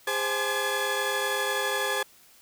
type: tone cluster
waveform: 30% pulse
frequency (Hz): 407.1 / 521 / 854 / 1197 / 1696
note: G#4 / C5 / G#5 / D6 / G#6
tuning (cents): -35 / -7 / +48 / +33 / +36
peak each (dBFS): -30 / -29 / -32 / -34 / -27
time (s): 0.07-2.03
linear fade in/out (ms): 5
effects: white hiss -56 dBFS RMS until 2.41 s